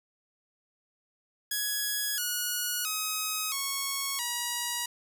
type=tone with pitch steps; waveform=5% pulse; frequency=1671 / 1454.7 / 1266.4 / 1102.4 / 959.7 Hz; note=G#6 / F#6 / D#6 / C#6 / B5; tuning=+10 / -30 / +30 / -10 / -50 cents; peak=-18 dBFS; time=1.51-4.86 s; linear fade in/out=5 ms; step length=670 ms; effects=none